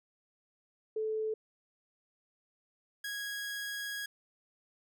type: tone pair in turn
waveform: sine / sawtooth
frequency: 436 / 1652.8 Hz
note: A4 / G#6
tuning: -16 / -9 cents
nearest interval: octave + major seventh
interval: 2307 cents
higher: second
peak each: -31 / -33 dBFS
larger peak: first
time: 0.96-1.34 / 3.04-4.06 s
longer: second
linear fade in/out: 5 ms
effects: none